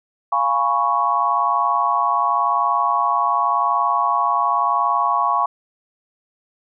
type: chord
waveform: sine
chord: C# dominant seventh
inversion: first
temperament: equal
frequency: 698.5 / 830.6 / 987.8 / 1108.7 Hz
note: E#5 / G#5 / B5 / C#6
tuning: 0 / 0 / 0 / 0 cents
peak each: -24 / -23 / -22 / -18 dBFS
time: 0.32-5.46 s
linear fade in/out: 5 ms
effects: none